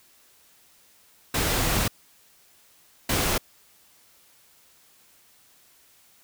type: noise bursts at uneven times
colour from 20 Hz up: pink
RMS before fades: -24 dBFS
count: 2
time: 1.34-1.88 / 3.09-3.38 s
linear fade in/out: 5 ms
effects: white hiss -58 dBFS RMS until 6.23 s